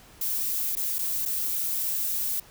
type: noise with dropouts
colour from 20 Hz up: violet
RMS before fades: -28 dBFS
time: 0.21-2.4 s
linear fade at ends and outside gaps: 5 ms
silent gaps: 0.754-0.768 / 0.985-0.989 / 1.254-1.258 s
effects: pink hiss -52 dBFS RMS until 2.5 s